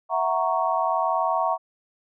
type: chord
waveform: sine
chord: F# dominant seventh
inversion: third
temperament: equal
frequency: 659.3 / 740 / 932.3 / 1108.7 Hz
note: E5 / F#5 / A#5 / C#6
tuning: 0 / 0 / 0 / 0 cents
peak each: -26 dBFS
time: 0.09-1.58 s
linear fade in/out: 50 ms
effects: none